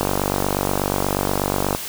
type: click train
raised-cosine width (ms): 1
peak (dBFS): -5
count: 85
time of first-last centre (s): 0.01-1.749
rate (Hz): 48.3
effects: white hiss -30 dBFS RMS until 1.88 s